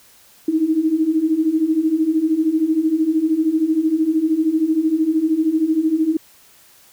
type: beating tone pair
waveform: sine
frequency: 307.9 / 320.9 Hz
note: D#4 / E4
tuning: -18 / -46 cents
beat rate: 13 Hz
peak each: -20 / -16 dBFS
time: 0.48-6.17 s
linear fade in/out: 5 ms
effects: white hiss -50 dBFS RMS until 6.92 s